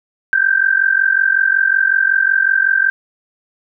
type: tone with amplitude modulation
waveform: sine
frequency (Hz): 1568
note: G6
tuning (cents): 0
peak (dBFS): -7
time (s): 0.33-2.9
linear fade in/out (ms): 0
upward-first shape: sine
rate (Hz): 45.4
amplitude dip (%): 85
effects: none